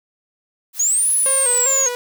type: noise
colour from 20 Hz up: blue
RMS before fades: -32 dBFS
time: 0.73-1.85 s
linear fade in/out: 50 ms
type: exponential two-way sweep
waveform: sine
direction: up then down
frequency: 6460 to 10630 to 6460 Hz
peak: -14 dBFS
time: 0.79-1.89 s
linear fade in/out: 10 ms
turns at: 1.11 s
type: tone with vibrato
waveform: sawtooth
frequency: 513 Hz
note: C5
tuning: 34 cents flat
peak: -19 dBFS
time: 1.26-1.95 s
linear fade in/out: 0 ms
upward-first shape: square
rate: 2.5 Hz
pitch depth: 84 cents each way
effects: none